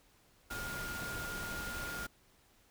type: tone in noise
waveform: sine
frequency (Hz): 1416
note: F6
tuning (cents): +23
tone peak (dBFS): -41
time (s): 0.5-2.07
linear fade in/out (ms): 10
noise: pink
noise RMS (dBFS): -43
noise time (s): 0.5-2.07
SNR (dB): -1
effects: pink hiss -67 dBFS RMS until 2.7 s